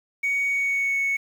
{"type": "tone with pitch glide", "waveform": "sine", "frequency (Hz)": [2240, 2213], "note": ["C#7", "C#7"], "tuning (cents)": [18, -3], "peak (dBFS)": -19, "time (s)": [0.23, 1.17], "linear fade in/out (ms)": 10, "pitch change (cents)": -21, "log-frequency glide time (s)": [0.49, 0.98], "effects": ["tanh soft clip ceiling -19 dBFS", "8-bit"]}